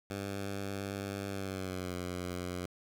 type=tone with pitch glide; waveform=10% pulse; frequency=99 to 89.74 Hz; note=G2 to F2; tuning=+18 to +48 cents; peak=-28 dBFS; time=0.1-2.66 s; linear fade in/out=5 ms; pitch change=-170 cents; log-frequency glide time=1.28-1.95 s; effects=9-bit